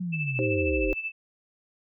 sine linear sweep, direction down, 185 to 36.71 Hz, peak -28 dBFS, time 0-0.94 s, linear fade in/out 10 ms
sine tone with tremolo, 2637 Hz, E7, in tune, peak -27 dBFS, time 0.12-1.12 s, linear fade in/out 20 ms, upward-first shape sine, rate 13 Hz, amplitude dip 70%
sine chord, C minor, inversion first, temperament just, 314 / 392.4 / 523.3 Hz, Eb4 / G4 / C5, +16 / +2 / 0 cents, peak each -29 dBFS, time 0.39-0.93 s, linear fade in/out 0 ms
effects none

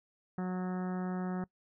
harmonic tone, 183.2 Hz, F#3, 17 cents flat, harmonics 1 / 2 / 3 / 4 / 5 / 6 / 7 / 8 / 9 / 10, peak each -33 / -42 / -49 / -45 / -51 / -55 / -50 / -56 / -55 / -58 dBFS, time 0.38-1.44 s, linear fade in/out 2 ms, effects noise-tail reverb RT60 0.1 s tail -23 dB re dry

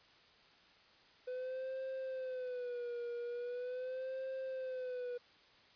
triangle tone with vibrato, 501 Hz, B4, 25 cents sharp, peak -37 dBFS, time 1.27-5.18 s, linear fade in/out 10 ms, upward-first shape sine, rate 0.41 Hz, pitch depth 87 cents each way, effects white hiss -64 dBFS RMS until 5.75 s + resampled to 11025 Hz

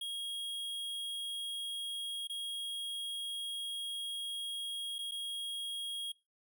square tone with dropouts, 3279 Hz, G#7, 23 cents flat, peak -38 dBFS, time 0.01-6.12 s, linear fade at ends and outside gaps 5 ms, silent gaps 2.273-2.296 / 4.984-4.988 / 5.112-5.118 s, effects noise-tail reverb RT60 0.3 s tail -25 dB re dry

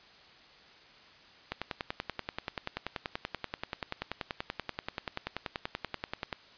click train, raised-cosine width 0.3 ms, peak -17 dBFS, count 51, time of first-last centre 1.52-6.328 s, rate 10.4 Hz, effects white hiss -56 dBFS RMS until 6.57 s + resampled to 11025 Hz

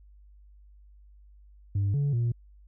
sine tone with pitch steps, 99.7 / 142.6 / 118.3 Hz, G2 / C#3 / A#2, +30 / +49 / +26 cents, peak -21 dBFS, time 1.75-2.32 s, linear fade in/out 5 ms, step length 190 ms, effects tanh soft clip ceiling -22 dBFS + added 50 Hz sine -51 dBFS peak until 2.67 s

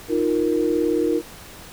sine chord, Eb suspended second, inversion none, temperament equal, 311.1 / 349.2 / 466.2 Hz, Eb4 / F4 / Bb4, 0 / 0 / 0 cents, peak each -22 dBFS, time 0.08-1.22 s, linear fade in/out 50 ms, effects pink hiss -41 dBFS RMS until 1.72 s

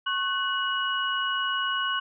sine tone cluster, 1093 / 1501 / 2915 Hz, C#6 / F#6 / F#7, -25 / +24 / -26 cents, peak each -29 dBFS, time 0.06-2 s, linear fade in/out 10 ms, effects none

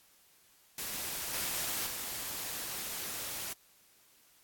white noise with level steps, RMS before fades -38 / -35 / -39 dBFS, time 0.78-3.53 s, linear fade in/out 2 ms, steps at 1.33 / 1.86 s, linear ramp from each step 10 ms, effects white hiss -64 dBFS RMS until 4.43 s + AAC 64 kbps

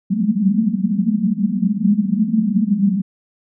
pink band-pass noise, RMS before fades -17 dBFS, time 0.1-3.02 s, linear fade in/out 10 ms, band 190 to 220 Hz, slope 96 dB/octave, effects none

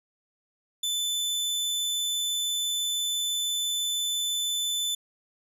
sawtooth tone, 3514 Hz, A7, 3 cents flat, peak -23 dBFS, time 0.83-4.95 s, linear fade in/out 5 ms, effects resampled to 32000 Hz

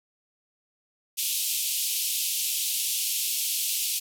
white band-pass noise, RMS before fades -28 dBFS, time 1.17-4 s, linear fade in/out 20 ms, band 2600 to 15000 Hz, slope 48 dB/octave, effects none

